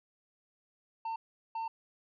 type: tone bursts at uneven times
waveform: triangle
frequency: 903 Hz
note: A5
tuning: 45 cents sharp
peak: -32 dBFS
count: 2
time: 1.05-1.16 / 1.55-1.68 s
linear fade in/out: 5 ms
effects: resampled to 11025 Hz